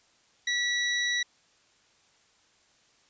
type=tone; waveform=25% pulse; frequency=1943 Hz; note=B6; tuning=29 cents flat; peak=-22 dBFS; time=0.47-1.23 s; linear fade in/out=5 ms; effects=white hiss -64 dBFS RMS until 3.09 s + resampled to 16000 Hz